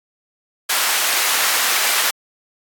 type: high-pass noise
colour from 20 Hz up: pink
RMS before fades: -18 dBFS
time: 0.69-2.11 s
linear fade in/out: 10 ms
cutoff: 1100 Hz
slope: 12 dB/octave
effects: AAC 64 kbps